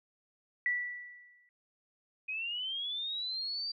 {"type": "tone with exponential decay", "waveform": "sine", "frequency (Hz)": 1958, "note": "B6", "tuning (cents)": -15, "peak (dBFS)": -26, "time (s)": [0.66, 1.49], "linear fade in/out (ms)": 1, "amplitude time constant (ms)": 180}
{"type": "linear sweep", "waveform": "sine", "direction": "up", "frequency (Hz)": [2489, 4700], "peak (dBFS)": -34, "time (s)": [2.28, 3.72], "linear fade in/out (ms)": 10}
{"effects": []}